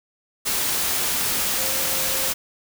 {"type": "tone in noise", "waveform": "sine", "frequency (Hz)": 529, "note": "C5", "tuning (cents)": 19, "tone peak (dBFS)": -34, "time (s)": [1.57, 2.31], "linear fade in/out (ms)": 20, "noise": "white", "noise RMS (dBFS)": -23, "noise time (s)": [0.45, 2.34], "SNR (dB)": -14, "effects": []}